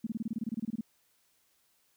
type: tone bursts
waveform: sine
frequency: 223.4 Hz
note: A3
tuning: 27 cents sharp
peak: -30 dBFS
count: 15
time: 0.04-0.81 s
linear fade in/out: 5 ms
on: 28 ms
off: 25 ms
effects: white hiss -71 dBFS RMS until 1.96 s